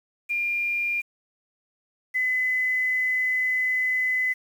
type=tone pair in turn; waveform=sine; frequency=2400 / 2018 Hz; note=D7 / B6; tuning=+37 / +37 cents; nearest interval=minor third; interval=300 cents; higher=first; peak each=-23 / -21 dBFS; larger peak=second; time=0.29-1.02 / 2.14-4.34 s; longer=second; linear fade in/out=20 ms; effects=8-bit